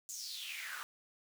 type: noise with high-pass filter sweep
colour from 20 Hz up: pink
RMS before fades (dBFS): -44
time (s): 0.09-0.83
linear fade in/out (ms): 0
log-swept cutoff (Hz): 7100 to 1200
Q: 5.5
effects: none